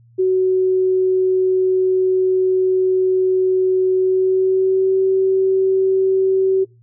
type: tone with pitch glide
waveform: sine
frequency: 373.5 to 381.1 Hz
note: F#4 to G4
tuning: +16 to -49 cents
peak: -12 dBFS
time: 0.18-6.65 s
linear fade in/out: 20 ms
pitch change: +35 cents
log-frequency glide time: 3.95-4.98 s
effects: noise-tail reverb RT60 0.2 s tail -20 dB re dry + added 117 Hz sine -47 dBFS peak until 6.82 s